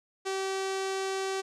sawtooth tone with low-pass filter, 384.8 Hz, G4, 32 cents flat, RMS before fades -32 dBFS, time 0.25-1.42 s, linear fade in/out 20 ms, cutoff 7400 Hz, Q 1.4, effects none

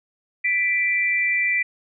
sine tone pair together, 1979 / 2349 Hz, B6 / D7, +3 / 0 cents, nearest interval minor third, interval 297 cents, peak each -21 dBFS, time 0.44-1.63 s, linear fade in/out 10 ms, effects none

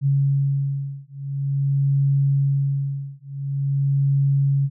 sine beating tone pair, 138.59 / 139.06 Hz, C#3 / C#3, 0 / +6 cents, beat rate 0.47 Hz, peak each -21 dBFS, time 0.01-4.7 s, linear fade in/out 50 ms, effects none

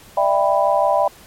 sine chord, E minor seventh, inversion third, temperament just, 593.3 / 659.3 / 791.1 / 988.9 Hz, D5 / E5 / G5 / B5, +18 / 0 / +16 / +2 cents, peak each -18 / -19 / -19 / -20 dBFS, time 0.17-1.08 s, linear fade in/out 5 ms, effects pink hiss -45 dBFS RMS until 1.26 s + MP3 64 kbps

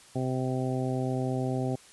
harmonic tone, 129.2 Hz, C3, 21 cents flat, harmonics 1 / 2 / 3 / 4 / 5 / 6, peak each -30 / -32 / -35 / -38 / -38 / -39 dBFS, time 0.15-1.76 s, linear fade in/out 10 ms, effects white hiss -54 dBFS RMS until 1.92 s + resampled to 24000 Hz

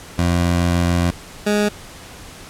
20% pulse tone pair in turn, 87 / 207.8 Hz, F2 / G#3, -6 / +1 cents, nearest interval octave + minor third, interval 1507 cents, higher second, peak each -10 dBFS, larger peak neither, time 0.18-1.11 / 1.46-1.69 s, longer first, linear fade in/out 10 ms, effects pink hiss -38 dBFS RMS until 2.49 s + low-pass 11000 Hz 12 dB/octave

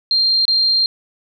sine tone with dropouts, 4186 Hz, C8, in tune, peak -12 dBFS, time 0.11-0.86 s, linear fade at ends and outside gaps 1 ms, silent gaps 0.453-0.48 s, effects none

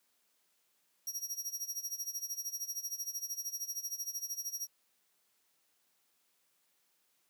sawtooth tone with tremolo, 5680 Hz, F8, 28 cents sharp, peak -32 dBFS, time 1.07-4.67 s, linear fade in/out 2 ms, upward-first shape sine, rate 13 Hz, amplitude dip 85%, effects white hiss -75 dBFS RMS until 7.29 s + high-pass 150 Hz 12 dB/octave

